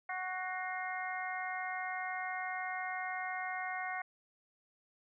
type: harmonic tone with a mistuned harmonic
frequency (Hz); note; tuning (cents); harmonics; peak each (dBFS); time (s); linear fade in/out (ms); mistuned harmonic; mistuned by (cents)
370; F#4; 0; 2 / 3 / 4 / 5 / 6; -40 / -45 / -44 / -43 / -43; 0.09-4.02; 5; 6; -75
effects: none